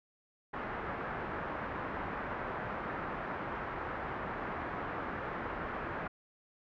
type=low-pass noise; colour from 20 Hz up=white; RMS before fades=-39 dBFS; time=0.53-6.08 s; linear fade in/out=10 ms; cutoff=1600 Hz; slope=24 dB/octave; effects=none